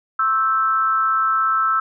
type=tone with amplitude modulation; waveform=sine; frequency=1318.5 Hz; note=E6; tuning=in tune; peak=-12 dBFS; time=0.19-1.8 s; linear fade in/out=5 ms; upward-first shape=sine; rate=237 Hz; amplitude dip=70%; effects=none